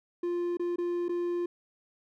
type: tone with dropouts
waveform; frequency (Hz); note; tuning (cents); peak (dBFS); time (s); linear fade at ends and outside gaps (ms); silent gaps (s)
triangle; 349.2; F4; 0; -26; 0.23-1.46; 5; 0.571-0.595 / 0.76-0.783 / 1.084-1.092
effects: none